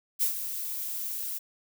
violet noise with ADSR envelope, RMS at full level -24 dBFS, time 0.19-1.39 s, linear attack 33 ms, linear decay 100 ms, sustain -10 dB, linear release 18 ms, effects none

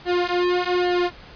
sawtooth tone with flanger, 356.3 Hz, F4, 35 cents sharp, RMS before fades -21 dBFS, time 0.05-1.11 s, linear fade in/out 50 ms, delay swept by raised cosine 0.81 to 4.21 ms, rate 1.2 Hz, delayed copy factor -0.95, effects pink hiss -44 dBFS RMS until 1.35 s + resampled to 11025 Hz

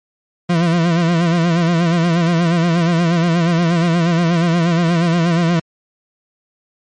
40% pulse tone with vibrato, 169.4 Hz, E3, 48 cents sharp, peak -11 dBFS, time 0.49-5.6 s, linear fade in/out 10 ms, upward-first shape sine, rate 8.4 Hz, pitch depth 72 cents each way, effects low-pass 5000 Hz 12 dB/octave + MP3 48 kbps

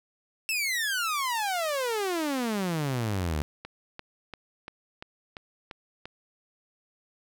sawtooth exponential sweep, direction down, 2700 to 70.8 Hz, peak -23 dBFS, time 0.49-3.42 s, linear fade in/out 0 ms
click train, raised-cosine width 0.3 ms, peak -23 dBFS, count 8, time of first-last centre 3.65-6.055 s, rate 2.91 Hz
effects none

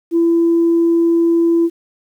sine tone, 335.9 Hz, E4, 33 cents sharp, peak -9 dBFS, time 0.11-1.7 s, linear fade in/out 50 ms, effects tanh soft clip ceiling -6 dBFS + 8-bit

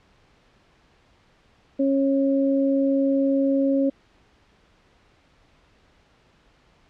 sine tone pair together, 273.8 / 547 Hz, C#4 / C#5, -21 / -23 cents, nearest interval octave, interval 1198 cents, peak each -19 / -23 dBFS, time 1.79-3.9 s, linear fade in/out 10 ms, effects pink hiss -59 dBFS RMS until 6.89 s + low-pass 4000 Hz 12 dB/octave

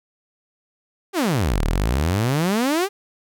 sawtooth exponential two-way sweep, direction down then up, 415.3 to 34.65 to 415.3 Hz, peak -14 dBFS, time 1.13-2.89 s, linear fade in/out 50 ms, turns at 1.62 s, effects none

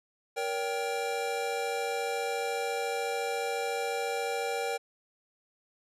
square chord, G diminished, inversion first, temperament just, 470.4 / 564.5 / 784 Hz, Bb4 / Db5 / G5, +16 / +31 / 0 cents, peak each -34 / -38 / -35 dBFS, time 0.36-4.78 s, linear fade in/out 20 ms, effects low-pass 11000 Hz 12 dB/octave

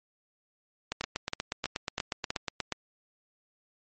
two click trains, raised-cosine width 0.2 ms, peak -13 / -13 dBFS, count 5 / 16, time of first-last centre 1.01-2.304 / 0.92-2.723 s, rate 3.09 / 8.32 Hz, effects MP3 32 kbps

